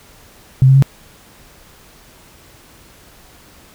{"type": "tone with pitch steps", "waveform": "sine", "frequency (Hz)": [131.2, 133.88, 136.61], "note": ["C3", "C3", "C#3"], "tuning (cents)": [5, 40, -25], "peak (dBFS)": -5, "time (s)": [0.62, 0.824], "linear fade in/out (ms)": 0, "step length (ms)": 68, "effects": ["pink hiss -45 dBFS RMS until 3.74 s"]}